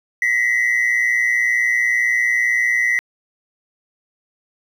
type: ring-modulated tone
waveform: triangle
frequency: 1975.5 Hz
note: B6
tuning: in tune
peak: -9 dBFS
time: 0.22-2.99 s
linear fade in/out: 0 ms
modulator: 60 Hz
effects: tanh soft clip ceiling -8 dBFS + 8-bit